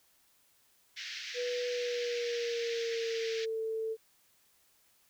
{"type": "band-pass noise", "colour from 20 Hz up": "pink", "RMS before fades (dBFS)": -42, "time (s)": [0.96, 3.46], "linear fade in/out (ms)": 20, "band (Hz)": [1700, 5900], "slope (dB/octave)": 48}
{"type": "tone with pitch glide", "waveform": "sine", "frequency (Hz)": [490, 444.2], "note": ["B4", "A4"], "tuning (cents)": [-14, 16], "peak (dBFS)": -32, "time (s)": [1.34, 3.97], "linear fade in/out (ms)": 50, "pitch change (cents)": -170, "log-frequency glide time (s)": [1.68, 3.61]}
{"effects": ["white hiss -68 dBFS RMS until 5.09 s"]}